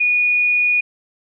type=tone; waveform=sine; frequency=2456 Hz; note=D#7; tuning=23 cents flat; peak=-13 dBFS; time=0-0.81 s; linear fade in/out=10 ms; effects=none